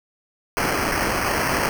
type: noise with sample-and-hold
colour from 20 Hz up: white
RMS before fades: -22 dBFS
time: 0.57-1.69 s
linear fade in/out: 0 ms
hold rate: 3675 Hz
effects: none